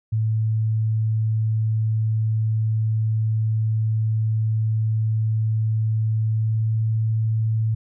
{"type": "tone with pitch glide", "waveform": "sine", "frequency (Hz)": [110, 110.77], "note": ["A2", "A2"], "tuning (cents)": [0, 12], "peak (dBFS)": -18, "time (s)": [0.12, 7.75], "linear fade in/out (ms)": 10, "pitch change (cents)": 12, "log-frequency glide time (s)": [6.32, 6.76], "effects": []}